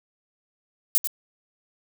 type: noise with echo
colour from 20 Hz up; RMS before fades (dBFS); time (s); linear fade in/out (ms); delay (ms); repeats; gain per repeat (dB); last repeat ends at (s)
violet; -19; 0.95-0.98; 0; 93; 1; -8; 1.073
effects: none